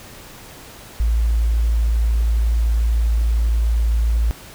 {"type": "tone", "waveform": "sine", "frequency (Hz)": 56.4, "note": "A1", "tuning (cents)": 44, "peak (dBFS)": -14, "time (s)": [1, 4.31], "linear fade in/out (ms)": 0, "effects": ["pink hiss -40 dBFS RMS until 4.54 s"]}